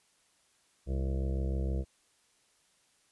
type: harmonic tone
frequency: 66.5 Hz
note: C2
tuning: 29 cents sharp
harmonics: 1 / 2 / 3 / 5 / 6 / 7 / 8 / 9 / 10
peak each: -30 / -38 / -41 / -43 / -49 / -45 / -49 / -51 / -53 dBFS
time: 0.86-1.85 s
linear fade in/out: 50 ms
effects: white hiss -69 dBFS RMS until 3.11 s + resampled to 24000 Hz